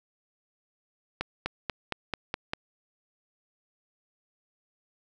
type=accelerating click train; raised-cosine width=0.3 ms; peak=-13 dBFS; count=7; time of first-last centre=1.21-2.535 s; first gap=250 ms; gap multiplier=0.95; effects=none